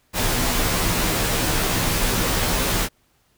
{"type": "noise with comb filter", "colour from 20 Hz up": "pink", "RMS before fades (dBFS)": -21, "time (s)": [0.13, 2.89], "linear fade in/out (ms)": 50, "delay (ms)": 14, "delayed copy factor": -0.95, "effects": ["pink hiss -63 dBFS RMS until 3.37 s"]}